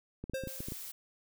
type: clicks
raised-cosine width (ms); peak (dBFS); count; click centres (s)
3; -27; 8; 0.24 / 0.297 / 0.336 / 0.437 / 0.473 / 0.605 / 0.685 / 0.721
type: tone with exponential decay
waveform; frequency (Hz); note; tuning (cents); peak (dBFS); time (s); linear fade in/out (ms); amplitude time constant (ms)
square; 530; C5; +22; -33; 0.34-0.74; 5; 86
type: noise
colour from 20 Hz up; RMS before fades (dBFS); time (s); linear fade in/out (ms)
blue; -44; 0.47-0.92; 10
effects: none